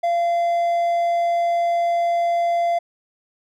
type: tone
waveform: triangle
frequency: 687 Hz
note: F5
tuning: 29 cents flat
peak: -15 dBFS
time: 0.03-2.79 s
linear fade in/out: 10 ms
effects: none